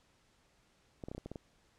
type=clicks; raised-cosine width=2 ms; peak=-29 dBFS; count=8; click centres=1.038 / 1.085 / 1.115 / 1.149 / 1.18 / 1.26 / 1.316 / 1.358 s; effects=pink hiss -70 dBFS RMS until 1.78 s + low-pass 8000 Hz 12 dB/octave